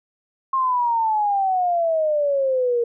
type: exponential sweep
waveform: sine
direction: down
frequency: 1074 to 466.2 Hz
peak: -17 dBFS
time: 0.53-2.84 s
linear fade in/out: 5 ms
effects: none